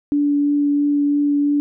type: tone with vibrato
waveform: sine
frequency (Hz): 288.9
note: D4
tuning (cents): -28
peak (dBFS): -14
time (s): 0.12-1.6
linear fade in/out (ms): 0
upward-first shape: triangle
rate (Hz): 3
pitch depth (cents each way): 9
effects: none